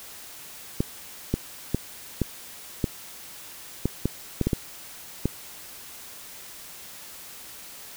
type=clicks; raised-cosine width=3 ms; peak=-9 dBFS; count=11; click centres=0.805 / 1.34 / 1.746 / 2.217 / 2.842 / 3.856 / 4.056 / 4.413 / 4.47 / 4.532 / 5.256 s; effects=white hiss -43 dBFS RMS until 7.96 s